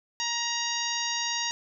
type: harmonic tone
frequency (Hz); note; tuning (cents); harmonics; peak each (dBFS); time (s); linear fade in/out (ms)
942; A#5; +18; 1 / 2 / 3 / 4 / 5 / 6 / 7; -35 / -35 / -35 / -35 / -35 / -35 / -35; 0.2-1.51; 0
effects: none